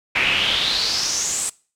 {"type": "noise with band-pass filter sweep", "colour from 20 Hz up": "brown", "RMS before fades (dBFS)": -21, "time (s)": [0.15, 1.5], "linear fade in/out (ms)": 10, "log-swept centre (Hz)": [2300, 8400], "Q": 5.5, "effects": ["noise-tail reverb RT60 0.4 s tail -23 dB re dry"]}